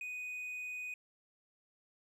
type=tone; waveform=triangle; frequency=2489 Hz; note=D#7; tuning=in tune; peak=-38 dBFS; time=0.01-0.94 s; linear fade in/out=2 ms; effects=none